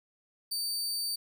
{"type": "tone", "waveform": "sawtooth", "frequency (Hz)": 4605, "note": "D8", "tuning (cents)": -35, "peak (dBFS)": -28, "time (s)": [0.51, 1.16], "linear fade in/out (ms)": 10, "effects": []}